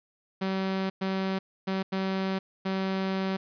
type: tone bursts at uneven times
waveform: sawtooth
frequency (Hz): 191.1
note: G3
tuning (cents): -44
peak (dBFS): -23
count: 5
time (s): 0.41-0.9 / 1.01-1.39 / 1.67-1.83 / 1.92-2.39 / 2.65-3.37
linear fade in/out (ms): 10
effects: resampled to 11025 Hz + 9-bit